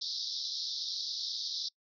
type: band-pass noise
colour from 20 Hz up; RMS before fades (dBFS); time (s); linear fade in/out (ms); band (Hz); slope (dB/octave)
white; -37; 0.01-1.69; 10; 3600 to 5500; 96
effects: noise-tail reverb RT60 0.1 s tail -25 dB re dry